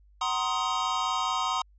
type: chord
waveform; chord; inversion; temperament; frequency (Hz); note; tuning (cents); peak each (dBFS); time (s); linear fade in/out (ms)
square; C half-diminished seventh; second; just; 753.5 / 941.9 / 1046.5 / 1255.8; Gb5 / Bb5 / C6 / Eb6; +31 / +18 / 0 / +16; -35 / -33 / -31 / -32; 0.21-1.62; 5
effects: added 50 Hz sine -55 dBFS peak until 1.78 s + resampled to 16000 Hz